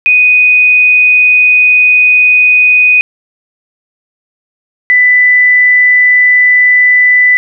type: tone pair in turn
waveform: sine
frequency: 2489 / 1991 Hz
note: D#7 / B6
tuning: 0 / +14 cents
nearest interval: major third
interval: 386 cents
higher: first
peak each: -3 dBFS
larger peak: neither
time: 0.06-3.01 / 4.9-7.37 s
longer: first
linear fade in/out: 0 ms
effects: none